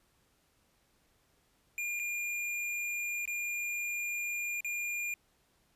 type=tone with dropouts; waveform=square; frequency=2411 Hz; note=D7; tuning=45 cents sharp; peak=-34 dBFS; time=1.78-5.14 s; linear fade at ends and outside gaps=1 ms; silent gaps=1.993-1.997 / 3.255-3.276 / 4.606-4.646 s; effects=pink hiss -71 dBFS RMS until 5.75 s + resampled to 32000 Hz